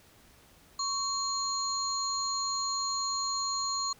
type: tone cluster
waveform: sine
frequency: 1110 / 4197 / 6800 Hz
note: C#6 / C8 / G#8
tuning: +2 / +5 / +40 cents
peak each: -33 / -33 / -35 dBFS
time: 0.79-3.93 s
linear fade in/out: 5 ms
effects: pink hiss -59 dBFS RMS until 3.99 s